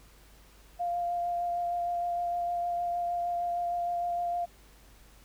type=tone with vibrato; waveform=sine; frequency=698 Hz; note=F5; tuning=1 cent flat; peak=-28 dBFS; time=0.79-4.46 s; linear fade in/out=20 ms; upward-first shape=sine; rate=6.5 Hz; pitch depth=12 cents each way; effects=added 50 Hz sine -56 dBFS peak until 5.24 s + pink hiss -59 dBFS RMS until 5.24 s